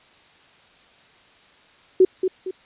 sine tone with echo, 373.2 Hz, F#4, 15 cents sharp, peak -9 dBFS, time 2-2.05 s, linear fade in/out 5 ms, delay 230 ms, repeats 2, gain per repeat -8 dB, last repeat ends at 2.51 s, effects white hiss -53 dBFS RMS until 2.65 s + resampled to 8000 Hz

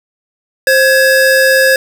square tone pair together, 527.5 / 1678 Hz, C5 / G#6, +14 / +17 cents, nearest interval octave + minor sixth, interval 2003 cents, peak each -10 dBFS, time 0.67-1.76 s, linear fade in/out 2 ms, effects none

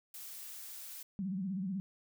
blue noise, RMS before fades -47 dBFS, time 0.14-1.03 s, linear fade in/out 5 ms
sine tone with vibrato, 189.8 Hz, F#3, 44 cents sharp, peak -34 dBFS, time 1.19-1.8 s, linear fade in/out 0 ms, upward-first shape sine, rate 16 Hz, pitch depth 120 cents each way
effects none

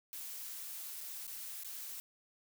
blue noise with dropouts, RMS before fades -45 dBFS, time 0.13-2 s, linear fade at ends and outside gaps 0 ms, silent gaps 1.007-1.011 / 1.268-1.277 / 1.635-1.646 s, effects none

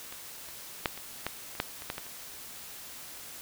clicks, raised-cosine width 0.3 ms, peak -27 / -29 / -10 / -26 / -14 / -29 / -11 / -25 / -16 / -20 / -30 dBFS, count 11, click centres 0.125 / 0.487 / 0.858 / 0.976 / 1.266 / 1.552 / 1.601 / 1.821 / 1.901 / 1.981 / 2.066 s, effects white hiss -45 dBFS RMS until 3.41 s

